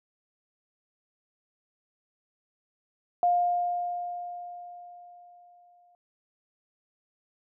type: tone with exponential decay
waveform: sine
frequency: 706 Hz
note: F5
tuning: 19 cents sharp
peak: -19 dBFS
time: 3.23-5.95 s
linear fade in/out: 1 ms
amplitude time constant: 590 ms
effects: none